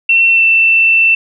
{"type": "tone with pitch glide", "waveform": "sine", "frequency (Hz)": [2706, 2676], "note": ["E7", "E7"], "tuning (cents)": [45, 25], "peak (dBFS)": -6, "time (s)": [0.09, 1.15], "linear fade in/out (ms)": 5, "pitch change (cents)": -20, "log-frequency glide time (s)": [0.31, 0.43], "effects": []}